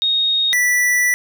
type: tone pair in turn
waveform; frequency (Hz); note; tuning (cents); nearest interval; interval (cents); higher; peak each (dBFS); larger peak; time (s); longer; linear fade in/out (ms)
sine / square; 3729 / 1966.3; A#7 / B6; 0 / -8; major seventh; 1108; first; -14; neither; 0.02-0.53 / 0.53-1.14; second; 0
effects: none